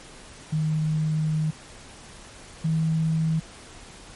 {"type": "tone pair in turn", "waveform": "sine", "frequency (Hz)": [155.56, 160.12], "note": ["D#3", "D#3"], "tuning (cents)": [0, 50], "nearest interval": "minor second", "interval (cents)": 50, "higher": "second", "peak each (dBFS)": [-21, -20], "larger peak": "second", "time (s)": [[0.52, 1.51], [2.64, 3.4]], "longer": "first", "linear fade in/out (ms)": 10, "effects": ["pink hiss -45 dBFS RMS until 4.15 s", "MP3 48 kbps"]}